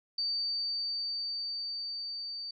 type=tone with level ramp; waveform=sine; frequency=4605 Hz; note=D8; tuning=35 cents flat; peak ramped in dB=-29 to -37 dBFS; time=0.18-2.51 s; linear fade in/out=5 ms; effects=none